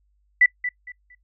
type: tone with echo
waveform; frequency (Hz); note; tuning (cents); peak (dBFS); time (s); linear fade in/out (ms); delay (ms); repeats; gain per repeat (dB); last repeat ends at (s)
sine; 1979; B6; +3; -11; 0.41-0.46; 5; 230; 3; -12; 1.15
effects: noise-tail reverb RT60 0.1 s tail -22 dB re dry + added 50 Hz sine -62 dBFS peak until 1.23 s